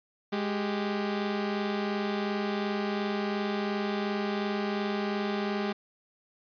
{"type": "tone pair together", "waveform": "sawtooth", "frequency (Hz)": [207.4, 392], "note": ["G#3", "G4"], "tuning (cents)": [-2, 0], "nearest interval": "major seventh", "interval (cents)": 1102, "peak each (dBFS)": [-26, -29], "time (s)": [0.32, 5.73], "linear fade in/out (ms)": 10, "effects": ["resampled to 11025 Hz"]}